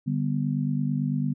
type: chord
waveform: sine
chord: G major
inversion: second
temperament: just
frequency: 147 / 196 / 245 Hz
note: D3 / G3 / B3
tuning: +2 / 0 / -14 cents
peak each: -26 / -30 / -28 dBFS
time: 0.06-1.34 s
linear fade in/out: 20 ms
effects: none